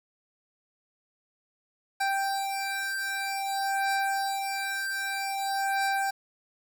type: beating tone pair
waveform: 25% pulse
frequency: 784 / 784.52 Hz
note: G5 / G5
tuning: 0 / +1 cents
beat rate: 0.52 Hz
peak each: -27 dBFS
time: 2-6.11 s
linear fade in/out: 10 ms
effects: 9-bit